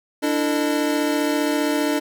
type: tone cluster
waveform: square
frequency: 292.4 / 327.5 / 450.3 / 609 Hz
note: D4 / E4 / A4 / D#5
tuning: -7 / -11 / +40 / -37 cents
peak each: -22 / -27 / -29 / -27 dBFS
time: 0.22-2 s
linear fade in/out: 20 ms
effects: none